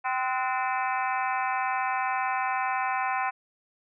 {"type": "harmonic tone with a mistuned harmonic", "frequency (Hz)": 257.9, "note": "C4", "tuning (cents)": -25, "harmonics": [3, 4, 5, 6, 7, 8, 9, 10], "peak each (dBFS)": [-29, -30, -37, -35, -36, -41, -38, -39], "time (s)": [0.04, 3.31], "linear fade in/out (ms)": 20, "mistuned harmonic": 6, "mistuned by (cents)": -89, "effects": []}